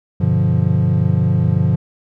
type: chord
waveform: triangle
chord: G dominant seventh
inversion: none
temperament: equal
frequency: 98 / 123.47 / 146.83 / 174.61 Hz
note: G2 / B2 / D3 / F3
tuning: 0 / 0 / 0 / 0 cents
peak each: -16 dBFS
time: 0.2-1.76 s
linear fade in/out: 10 ms
effects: none